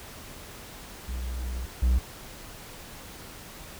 triangle tone pair in turn, 61.74 / 61.97 Hz, B1 / B1, 0 / +7 cents, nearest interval unison, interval 7 cents, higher second, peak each -28 / -17 dBFS, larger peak second, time 1.08-1.66 / 1.82-1.99 s, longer first, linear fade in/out 10 ms, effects pink hiss -44 dBFS RMS until 3.79 s

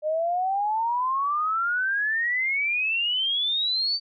sine exponential sweep, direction up, 602 to 4629 Hz, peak -22 dBFS, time 0.02-4 s, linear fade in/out 50 ms, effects none

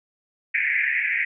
white band-pass noise, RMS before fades -23 dBFS, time 0.54-1.25 s, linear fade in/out 10 ms, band 1700 to 2400 Hz, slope 96 dB/octave, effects none

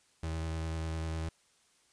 35% pulse tone with vibrato, 80.6 Hz, E2, 38 cents flat, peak -32 dBFS, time 0.23-1.29 s, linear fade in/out 5 ms, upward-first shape sine, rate 10 Hz, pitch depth 17 cents each way, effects white hiss -68 dBFS RMS until 1.92 s + resampled to 22050 Hz

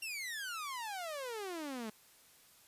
sawtooth exponential sweep, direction down, 2794 to 209.9 Hz, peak -36 dBFS, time 0.02-1.9 s, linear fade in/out 5 ms, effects white hiss -63 dBFS RMS until 2.67 s + resampled to 32000 Hz

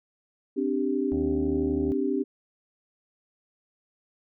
sine chord, C suspended second, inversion none, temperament equal, 261.6 / 293.7 / 392 Hz, C4 / D4 / G4, 0 / 0 / 0 cents, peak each -28 dBFS, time 0.56-2.24 s, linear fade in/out 20 ms
harmonic tone, 77.78 Hz, D#2, in tune, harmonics 1 / 2 / 3 / 4 / 5 / 7 / 8 / 9 / 10, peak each -33 / -39 / -43 / -45 / -47 / -50 / -51 / -52 / -53 dBFS, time 1.12-1.92 s, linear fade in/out 0 ms
effects none

